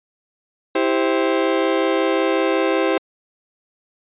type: chord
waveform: 35% pulse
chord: C major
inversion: first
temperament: just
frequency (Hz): 327 / 392.4 / 523.3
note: E4 / G4 / C5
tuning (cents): -14 / +2 / 0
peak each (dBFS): -19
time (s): 0.75-2.98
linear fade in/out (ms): 5
effects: resampled to 8000 Hz